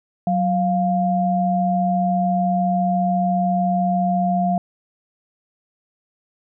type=tone pair together; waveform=sine; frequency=185.5 / 700.4 Hz; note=F#3 / F5; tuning=+5 / +5 cents; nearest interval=octave + major seventh; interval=2300 cents; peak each=-19 dBFS; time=0.27-4.58 s; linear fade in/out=2 ms; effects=none